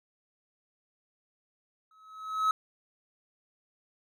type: tone with exponential growth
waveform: triangle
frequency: 1285 Hz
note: E6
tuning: 45 cents flat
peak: -19 dBFS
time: 1.91-2.51 s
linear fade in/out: 2 ms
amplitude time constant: 130 ms
effects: none